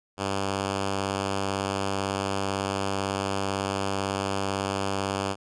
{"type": "tone", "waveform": "5% pulse", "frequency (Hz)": 98, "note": "G2", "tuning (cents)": 0, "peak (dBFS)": -15, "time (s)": [0.17, 5.36], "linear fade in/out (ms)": 50, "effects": ["resampled to 22050 Hz"]}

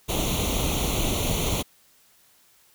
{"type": "noise with comb filter", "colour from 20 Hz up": "pink", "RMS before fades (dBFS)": -25, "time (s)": [0.08, 1.63], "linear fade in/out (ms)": 20, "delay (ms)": 0.3, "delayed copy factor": 0.85, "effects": ["white hiss -59 dBFS RMS until 2.74 s"]}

